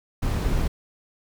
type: noise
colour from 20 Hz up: brown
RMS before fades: -23 dBFS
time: 0.22-0.68 s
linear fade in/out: 10 ms
effects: none